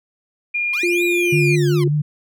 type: tone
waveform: sine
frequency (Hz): 2416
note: D7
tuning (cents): +48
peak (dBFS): -18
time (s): 0.54-1.56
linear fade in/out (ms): 10
type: linear two-way sweep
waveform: 15% pulse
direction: up then down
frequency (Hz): 987.8 to 3951 to 987.8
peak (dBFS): -23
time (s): 0.73-1.84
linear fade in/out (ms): 5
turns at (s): 1.04
type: tone with pitch glide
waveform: sine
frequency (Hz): 349.2 to 352.8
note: F4 to F4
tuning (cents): 0 to +18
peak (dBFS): -17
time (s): 0.83-1.88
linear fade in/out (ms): 5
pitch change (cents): +18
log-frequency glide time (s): 1.11-1.64
type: tone with vibrato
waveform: sine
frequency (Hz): 146.83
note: D3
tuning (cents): 0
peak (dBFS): -15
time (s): 1.32-2.02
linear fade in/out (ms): 10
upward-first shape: triangle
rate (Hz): 5.1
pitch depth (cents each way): 54
effects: none